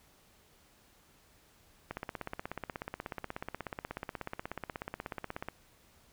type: click train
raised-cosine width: 0.5 ms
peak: -22 dBFS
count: 60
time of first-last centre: 1.91-5.486 s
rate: 16.5 Hz
effects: pink hiss -64 dBFS RMS until 6.12 s